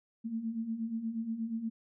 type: beating tone pair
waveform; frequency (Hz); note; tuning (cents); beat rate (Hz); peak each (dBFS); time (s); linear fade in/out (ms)
sine; 220 / 228.4; A3 / A#3; 0 / -35; 8.4; -40 / -34; 0.24-1.7; 20
effects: none